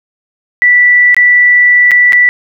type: tone with dropouts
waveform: sine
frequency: 1965 Hz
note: B6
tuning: 9 cents flat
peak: -3 dBFS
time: 0.62-2.29 s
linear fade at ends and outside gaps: 0 ms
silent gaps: 1.145-1.166 / 1.91-1.916 / 2.123-2.131 s
effects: none